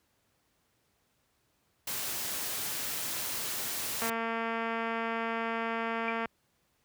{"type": "noise", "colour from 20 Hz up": "white", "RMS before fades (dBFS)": -35, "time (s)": [1.87, 4.1], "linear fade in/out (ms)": 5}
{"type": "click train", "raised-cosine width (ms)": 0.5, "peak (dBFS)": -19, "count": 511, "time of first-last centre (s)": [4.02, 6.257], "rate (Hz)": 228}
{"type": "tone with exponential decay", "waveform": "sine", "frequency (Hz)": 2349, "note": "D7", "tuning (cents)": 0, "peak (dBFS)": -28, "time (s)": [6.08, 6.17], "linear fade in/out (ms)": 2, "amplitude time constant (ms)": 19}
{"effects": ["pink hiss -73 dBFS RMS until 6.84 s", "high-pass 60 Hz 12 dB/octave"]}